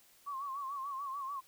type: tone with vibrato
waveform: sine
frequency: 1100 Hz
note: C#6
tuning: 14 cents flat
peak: -37 dBFS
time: 0.26-1.41 s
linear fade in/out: 20 ms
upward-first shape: sine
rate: 6.8 Hz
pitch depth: 82 cents each way
effects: white hiss -64 dBFS RMS until 1.47 s